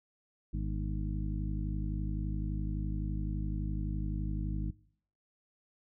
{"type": "harmonic tone with a mistuned harmonic", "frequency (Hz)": 51.8, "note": "G#1", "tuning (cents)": -4, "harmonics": [1, 2, 3, 4, 5, 6], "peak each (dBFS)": [-33, -40, -39, -43, -49, -45], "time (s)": [0.53, 4.71], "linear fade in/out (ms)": 10, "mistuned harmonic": 5, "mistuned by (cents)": -83, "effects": ["noise-tail reverb RT60 0.6 s tail -22 dB re dry"]}